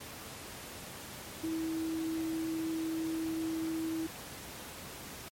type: tone in noise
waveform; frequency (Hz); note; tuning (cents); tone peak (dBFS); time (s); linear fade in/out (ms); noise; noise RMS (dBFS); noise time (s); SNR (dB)
sine; 323; E4; -35; -32; 1.43-4.07; 10; pink; -45; 0-5.29; +10
effects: high-pass 80 Hz 12 dB/octave + MP3 64 kbps